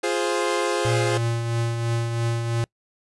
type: chord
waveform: sawtooth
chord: F minor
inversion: none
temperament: equal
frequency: 349.2 / 415.3 / 523.3 Hz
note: F4 / Ab4 / C5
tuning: 0 / 0 / 0 cents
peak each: -22 dBFS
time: 0.03-1.18 s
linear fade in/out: 10 ms
type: tone with tremolo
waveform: square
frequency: 116.54 Hz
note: A#2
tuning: in tune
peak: -21 dBFS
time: 0.85-2.64 s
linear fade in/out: 0 ms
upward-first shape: triangle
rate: 3 Hz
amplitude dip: 45%
effects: noise-tail reverb RT60 0.1 s tail -26 dB re dry + resampled to 24000 Hz